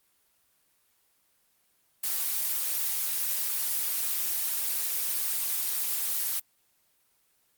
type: noise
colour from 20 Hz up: blue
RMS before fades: -29 dBFS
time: 2.03-6.4 s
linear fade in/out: 10 ms
effects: white hiss -69 dBFS RMS until 7.57 s + Opus 24 kbps